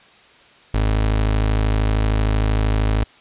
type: tone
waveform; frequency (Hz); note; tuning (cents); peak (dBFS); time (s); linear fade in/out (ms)
30% pulse; 53; G#1; +36; -13; 0.74-3.04; 5
effects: white hiss -49 dBFS RMS until 3.2 s + resampled to 8000 Hz